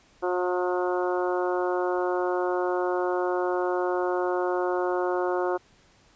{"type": "harmonic tone", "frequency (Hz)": 180, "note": "F#3", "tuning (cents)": -47, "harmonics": [2, 3, 4, 5, 6, 7, 8], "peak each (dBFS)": [-26, -30, -32, -34, -36, -37, -38], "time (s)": [0.22, 5.58], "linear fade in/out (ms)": 20, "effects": ["pink hiss -59 dBFS RMS until 6.15 s", "resampled to 16000 Hz"]}